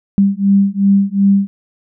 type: beating tone pair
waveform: sine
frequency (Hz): 196.6 / 199.3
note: G3 / G3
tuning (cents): +5 / +29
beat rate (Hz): 2.7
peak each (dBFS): -12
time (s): 0.18-1.47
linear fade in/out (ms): 0
effects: none

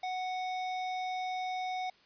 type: tone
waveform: square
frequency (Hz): 740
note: F#5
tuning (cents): 0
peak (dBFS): -34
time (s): 0.03-1.9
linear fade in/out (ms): 5
effects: white hiss -63 dBFS RMS until 2.05 s + resampled to 11025 Hz

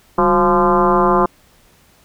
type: tone with frequency modulation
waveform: sine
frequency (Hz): 698.5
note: F5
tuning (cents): 0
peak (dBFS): -10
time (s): 0.18-1.26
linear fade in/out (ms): 5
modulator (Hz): 168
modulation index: 3.1
effects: pink hiss -52 dBFS RMS until 2.04 s

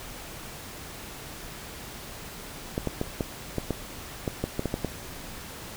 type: clicks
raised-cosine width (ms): 2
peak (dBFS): -13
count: 12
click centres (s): 2.779 / 2.873 / 3.014 / 3.208 / 3.583 / 3.707 / 4.278 / 4.44 / 4.594 / 4.657 / 4.741 / 4.847
effects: pink hiss -41 dBFS RMS until 5.76 s

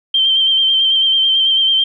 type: tone with vibrato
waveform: sine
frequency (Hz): 3136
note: G7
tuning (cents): 0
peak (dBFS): -10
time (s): 0.14-1.84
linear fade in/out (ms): 5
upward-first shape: sine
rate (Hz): 9.1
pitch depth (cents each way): 29
effects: none

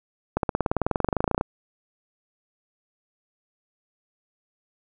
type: accelerating click train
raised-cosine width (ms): 1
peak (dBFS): -8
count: 24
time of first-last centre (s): 0.37-1.411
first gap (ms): 62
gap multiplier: 0.97
effects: none

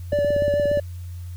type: tone with vibrato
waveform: triangle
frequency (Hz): 580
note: D5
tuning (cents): -22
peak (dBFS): -16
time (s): 0.12-0.8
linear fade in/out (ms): 5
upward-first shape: triangle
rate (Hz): 6.9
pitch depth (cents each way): 17
type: click train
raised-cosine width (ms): 3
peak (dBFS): -16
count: 12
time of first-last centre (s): 0.13-0.773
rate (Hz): 17.1
effects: added 88 Hz sine -31 dBFS peak until 1.36 s + white hiss -54 dBFS RMS until 1.36 s

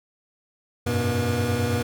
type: tone cluster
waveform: square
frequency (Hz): 92.7 / 101.8 / 122.2 / 240.1 / 482.3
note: F#2 / G#2 / B2 / B3 / B4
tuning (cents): +4 / -34 / -18 / -49 / -41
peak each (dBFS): -29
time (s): 0.86-1.83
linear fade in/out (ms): 10
effects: none

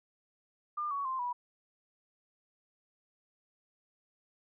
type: tone with pitch steps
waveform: sine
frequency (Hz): 1202 / 1121.5 / 1046.4 / 976.3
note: D6 / C#6 / C6 / B5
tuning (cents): +40 / +20 / 0 / -20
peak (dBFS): -32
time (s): 0.77-1.33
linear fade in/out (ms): 10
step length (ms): 140
effects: none

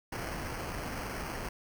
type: noise with sample-and-hold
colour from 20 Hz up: pink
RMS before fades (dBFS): -38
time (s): 0.12-1.49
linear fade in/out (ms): 5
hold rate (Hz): 3675
effects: none

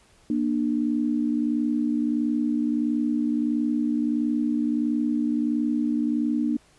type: tone pair together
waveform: sine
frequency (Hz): 236.6 / 298.1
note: A#3 / D4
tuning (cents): +26 / +26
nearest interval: major third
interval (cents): 400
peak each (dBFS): -24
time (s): 0.3-6.57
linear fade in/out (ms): 2
effects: pink hiss -58 dBFS RMS until 6.78 s + resampled to 24000 Hz

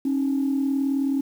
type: tone pair together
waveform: sine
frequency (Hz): 271.9 / 311.1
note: C#4 / D#4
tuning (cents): -33 / 0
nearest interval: major second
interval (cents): 233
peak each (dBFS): -20 / -28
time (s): 0.05-1.21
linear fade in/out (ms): 5
effects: tanh soft clip ceiling -15 dBFS + 8-bit

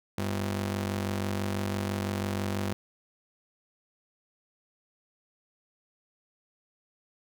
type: ring-modulated tone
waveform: sawtooth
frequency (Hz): 146.83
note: D3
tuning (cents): 0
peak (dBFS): -22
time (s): 0.18-2.73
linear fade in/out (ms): 0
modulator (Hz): 50.4
effects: none

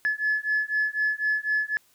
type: beating tone pair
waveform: sine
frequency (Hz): 1714 / 1718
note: A6 / A6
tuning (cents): -46 / -42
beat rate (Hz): 4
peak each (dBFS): -25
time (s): 0.05-1.77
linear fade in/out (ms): 0
effects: tanh soft clip ceiling -17 dBFS + white hiss -62 dBFS RMS until 1.94 s

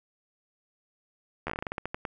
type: slowing click train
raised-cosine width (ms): 0.5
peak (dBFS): -17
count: 14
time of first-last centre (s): 1.47-2.052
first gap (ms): 12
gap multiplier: 1.2
effects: none

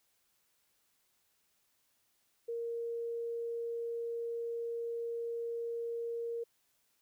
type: tone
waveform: sine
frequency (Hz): 466.2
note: A#4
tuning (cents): 0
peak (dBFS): -35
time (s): 2.48-6.44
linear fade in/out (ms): 10
effects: white hiss -75 dBFS RMS until 7.01 s

